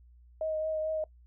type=tone with vibrato; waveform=sine; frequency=627 Hz; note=D#5; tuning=13 cents sharp; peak=-29 dBFS; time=0.41-1.04 s; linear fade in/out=2 ms; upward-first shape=triangle; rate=4.5 Hz; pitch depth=19 cents each way; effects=noise-tail reverb RT60 0.1 s tail -21 dB re dry + added 60 Hz sine -54 dBFS peak until 1.26 s